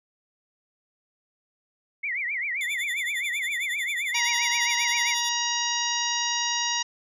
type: tone with vibrato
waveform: sine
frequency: 2119 Hz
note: C7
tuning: 21 cents sharp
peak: -26 dBFS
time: 2.03-5.15 s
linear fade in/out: 10 ms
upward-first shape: triangle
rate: 7.6 Hz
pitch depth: 230 cents each way
type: tone with tremolo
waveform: sawtooth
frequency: 3520 Hz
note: A7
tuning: in tune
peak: -28 dBFS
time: 2.61-5.29 s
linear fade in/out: 0 ms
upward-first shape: sine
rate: 11 Hz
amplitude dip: 85%
type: harmonic tone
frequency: 950 Hz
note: A#5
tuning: 33 cents sharp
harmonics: 1 / 2 / 3 / 4 / 5 / 6 / 7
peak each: -31 / -32 / -31 / -32 / -34 / -30 / -35 dBFS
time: 4.14-6.83 s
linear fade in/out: 10 ms
effects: resampled to 32000 Hz